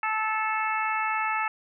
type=harmonic tone with a mistuned harmonic; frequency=436.1 Hz; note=A4; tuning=15 cents flat; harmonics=2 / 3 / 4 / 5 / 6; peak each=-29 / -29 / -33 / -33 / -34 dBFS; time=0.03-1.48 s; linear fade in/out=2 ms; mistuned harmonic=6; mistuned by=+16 cents; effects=none

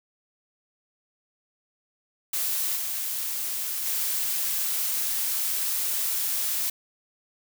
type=noise with level steps; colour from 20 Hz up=blue; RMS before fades=-27 / -30 / -27 dBFS; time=2.33-6.7 s; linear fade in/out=5 ms; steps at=2.75 / 3.85 s; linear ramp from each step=20 ms; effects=none

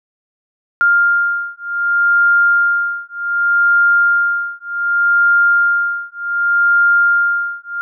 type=beating tone pair; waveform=sine; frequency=1401 / 1401.66 Hz; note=F6 / F6; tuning=+5 / +6 cents; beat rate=0.66 Hz; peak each=-14 dBFS; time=0.81-7.81 s; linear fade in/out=0 ms; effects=none

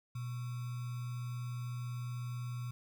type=tone with sample-and-hold; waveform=sine; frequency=122 Hz; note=B2; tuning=21 cents flat; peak=-37 dBFS; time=0.15-2.71 s; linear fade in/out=5 ms; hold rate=1225 Hz; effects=none

